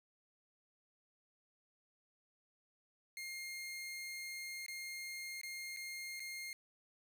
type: tone with dropouts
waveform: sawtooth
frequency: 2126 Hz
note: C7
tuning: 27 cents sharp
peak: -40 dBFS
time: 3.17-6.53 s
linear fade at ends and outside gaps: 1 ms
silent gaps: 4.663-4.682 / 5.414-5.433 / 5.764-5.77 / 6.196-6.202 s
effects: none